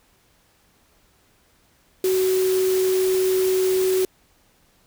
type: tone in noise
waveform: sine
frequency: 374.4 Hz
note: F#4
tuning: 20 cents sharp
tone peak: -17 dBFS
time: 2.04-4.05 s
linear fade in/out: 2 ms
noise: white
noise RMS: -31 dBFS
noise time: 2.04-4.05 s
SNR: +11 dB
effects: pink hiss -60 dBFS RMS until 4.86 s